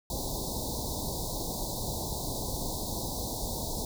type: band-stop noise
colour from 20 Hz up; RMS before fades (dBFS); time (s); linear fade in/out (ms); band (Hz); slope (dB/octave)
pink; -34; 0.1-3.85; 2; 1000 to 3700; 96
effects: none